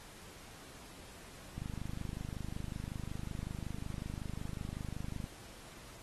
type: click train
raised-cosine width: 5 ms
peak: -28 dBFS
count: 94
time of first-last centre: 1.58-5.241 s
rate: 25.4 Hz
effects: pink hiss -54 dBFS RMS until 6.02 s + AAC 32 kbps